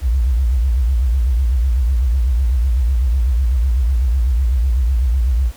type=tone with vibrato; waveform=sine; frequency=61.74 Hz; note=B1; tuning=in tune; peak=-12 dBFS; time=0.01-5.52 s; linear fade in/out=50 ms; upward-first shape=triangle; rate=8 Hz; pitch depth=230 cents each way; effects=pink hiss -43 dBFS RMS until 5.56 s